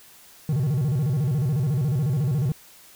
triangle tone with vibrato, 138.59 Hz, C#3, in tune, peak -18 dBFS, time 0.49-2.52 s, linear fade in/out 2 ms, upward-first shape square, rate 14 Hz, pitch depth 200 cents each way, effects white hiss -50 dBFS RMS until 2.95 s

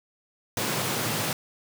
pink high-pass noise, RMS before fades -28 dBFS, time 0.57-1.33 s, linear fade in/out 2 ms, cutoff 100 Hz, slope 96 dB/octave, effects none

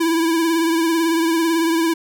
square tone with vibrato, 329.6 Hz, E4, in tune, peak -16 dBFS, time 0-1.94 s, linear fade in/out 10 ms, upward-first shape triangle, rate 18 Hz, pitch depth 52 cents each way, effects none

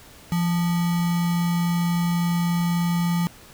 sine tone with sample-and-hold, 171.8 Hz, F3, 28 cents flat, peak -19 dBFS, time 0.32-3.27 s, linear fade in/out 0 ms, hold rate 1050 Hz, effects pink hiss -47 dBFS RMS until 3.53 s

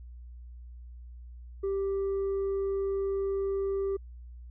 triangle tone with tanh clipping, 392 Hz, G4, in tune, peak -28 dBFS, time 1.63-3.97 s, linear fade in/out 10 ms, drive 7 dB, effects added 60 Hz sine -43 dBFS peak until 4.5 s

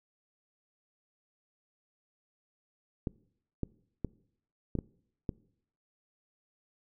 clicks, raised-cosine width 3 ms, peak -19 dBFS, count 6, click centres 3.072 / 3.633 / 4.047 / 4.753 / 4.788 / 5.292 s, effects noise-tail reverb RT60 0.7 s tail -23 dB re dry

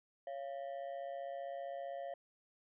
triangle ring-modulated tone, 622.3 Hz, D#5, in tune, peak -36 dBFS, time 0.27-2.14 s, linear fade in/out 2 ms, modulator 67.7 Hz, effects resampled to 8000 Hz

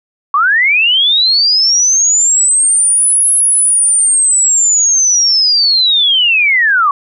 sine linear two-way sweep, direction up then down, 1096 to 10760 to 1096 Hz, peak -7 dBFS, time 0.34-6.91 s, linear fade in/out 2 ms, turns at 3.32 s, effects none

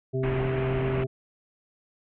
harmonic tone, 130.81 Hz, C3, in tune, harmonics 1 / 2 / 3 / 5, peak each -27 / -36 / -28 / -38 dBFS, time 0.13-1.07 s, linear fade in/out 20 ms
pink low-pass noise, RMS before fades -33 dBFS, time 0.23-1.04 s, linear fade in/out 5 ms, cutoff 2800 Hz, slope 48 dB/octave
effects none

